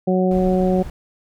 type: harmonic tone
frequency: 184.9 Hz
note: F#3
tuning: 1 cent flat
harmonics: 1 / 2 / 3 / 4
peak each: -17 / -20 / -22 / -26 dBFS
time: 0.07-0.83 s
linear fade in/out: 10 ms
type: noise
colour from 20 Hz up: brown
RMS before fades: -31 dBFS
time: 0.31-0.9 s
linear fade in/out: 2 ms
effects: none